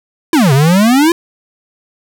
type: exponential two-way sweep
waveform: square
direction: down then up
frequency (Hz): 349.2 to 129.3 to 349.2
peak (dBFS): -7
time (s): 0.33-1.12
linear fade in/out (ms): 2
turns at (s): 0.53
effects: none